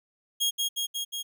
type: tone with echo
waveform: sawtooth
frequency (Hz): 3270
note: G#7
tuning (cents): -28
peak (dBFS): -20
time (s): 0.4-0.51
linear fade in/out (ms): 20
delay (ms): 180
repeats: 4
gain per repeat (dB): -2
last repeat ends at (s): 1.23
effects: none